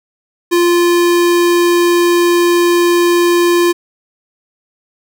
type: tone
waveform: square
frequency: 347.6 Hz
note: F4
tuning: 8 cents flat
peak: -9 dBFS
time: 0.51-3.73 s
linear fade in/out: 20 ms
effects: none